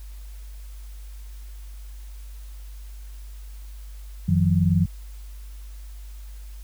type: tone cluster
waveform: sine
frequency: 92 / 160.3 / 180.6 Hz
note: F#2 / E3 / F#3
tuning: -9 / -48 / -42 cents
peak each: -21 dBFS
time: 4.28-4.86 s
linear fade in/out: 10 ms
effects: added 50 Hz sine -36 dBFS peak until 6.63 s + white hiss -54 dBFS RMS until 6.63 s